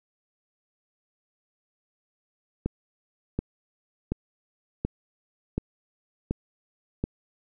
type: click train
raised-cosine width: 3 ms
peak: -13 dBFS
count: 7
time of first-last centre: 2.66-7.04 s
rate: 1.37 Hz
effects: none